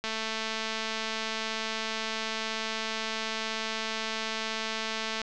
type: click train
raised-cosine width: 0.2 ms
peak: -15 dBFS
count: 1145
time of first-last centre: 0.04-5.216 s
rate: 221 Hz
effects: low-pass 6000 Hz 12 dB/octave